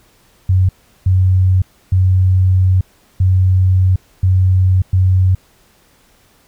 sine tone bursts at uneven times, 93 Hz, F#2, 9 cents sharp, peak -8 dBFS, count 6, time 0.49-0.69 / 1.06-1.62 / 1.92-2.81 / 3.2-3.96 / 4.23-4.82 / 4.93-5.35 s, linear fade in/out 5 ms, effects pink hiss -52 dBFS RMS until 6.47 s

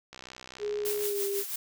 click train, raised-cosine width 0.2 ms, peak -26 dBFS, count 60, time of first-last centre 0.13-1.055 s, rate 63.8 Hz
sine tone with pitch glide, 415.3 to 399.8 Hz, G#4 to G4, 0 to +34 cents, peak -29 dBFS, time 0.59-1.44 s, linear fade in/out 50 ms, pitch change -66 cents, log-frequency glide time 1.02-1.24 s
blue noise with tremolo, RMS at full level -32 dBFS, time 0.85-1.56 s, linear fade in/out 5 ms, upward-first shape triangle, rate 6 Hz, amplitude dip 65%
effects none

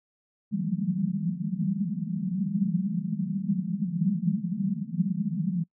white band-pass noise, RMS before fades -28 dBFS, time 0.51-5.64 s, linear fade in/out 20 ms, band 160 to 210 Hz, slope 96 dB/octave, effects noise-tail reverb RT60 0.1 s tail -25 dB re dry

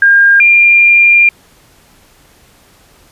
sine tone pair in turn, 1610 / 2396 Hz, G6 / D7, +46 / +34 cents, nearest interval perfect fifth, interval 688 cents, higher second, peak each -3 dBFS, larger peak neither, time 0.02-0.4 / 0.4-1.29 s, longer second, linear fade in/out 2 ms, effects pink hiss -46 dBFS RMS until 3.11 s + resampled to 32000 Hz

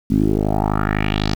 10% pulse tone with low-pass filter sweep, 51.91 Hz, G#1, in tune, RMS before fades -18 dBFS, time 0.1-1.35 s, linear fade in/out 10 ms, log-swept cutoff 230 to 5300 Hz, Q 3.4, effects 7-bit

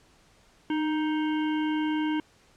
harmonic tone with a mistuned harmonic, 312.3 Hz, D#4, 7 cents sharp, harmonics 1 / 3 / 5 / 7 / 9 / 10, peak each -25 / -35 / -39 / -42 / -44 / -45 dBFS, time 0.7-2.2 s, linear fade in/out 2 ms, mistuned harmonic 1, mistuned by -31 cents, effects pink hiss -60 dBFS RMS until 2.56 s + low-pass 8000 Hz 12 dB/octave

